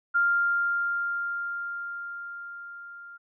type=tone with level ramp; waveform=sine; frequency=1396.9 Hz; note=F6; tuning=in tune; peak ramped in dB=-19 to -42 dBFS; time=0.14-3.18 s; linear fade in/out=20 ms; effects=none